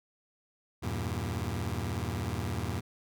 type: chord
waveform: sawtooth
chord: E diminished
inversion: none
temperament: just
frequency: 82.41 / 98.89 / 118.67 Hz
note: E2 / G2 / Bb2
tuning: 0 / +16 / +31 cents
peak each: -32 dBFS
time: 0.82-2.81 s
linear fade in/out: 20 ms
effects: none